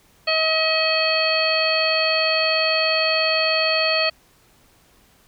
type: harmonic tone with a mistuned harmonic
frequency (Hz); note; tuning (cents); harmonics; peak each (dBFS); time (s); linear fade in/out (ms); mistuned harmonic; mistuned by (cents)
637; D#5; +41; 1 / 2 / 3 / 4 / 5 / 7; -22 / -27 / -28 / -23 / -28 / -22; 0.27-4.1; 10; 7; -17
effects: pink hiss -56 dBFS RMS until 5.27 s